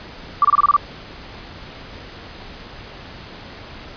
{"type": "tone bursts", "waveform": "sine", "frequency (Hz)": 1166, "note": "D6", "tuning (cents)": -13, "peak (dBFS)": -9, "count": 7, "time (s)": [0.42, 0.765], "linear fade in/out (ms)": 2, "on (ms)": 27, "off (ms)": 26, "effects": ["pink hiss -37 dBFS RMS until 3.96 s", "resampled to 11025 Hz"]}